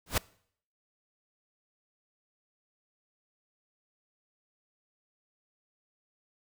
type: noise with exponential growth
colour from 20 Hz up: pink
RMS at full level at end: -21 dBFS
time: 0.06-0.18 s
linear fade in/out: 5 ms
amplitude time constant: 24 ms
effects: noise-tail reverb RT60 0.6 s tail -23 dB re dry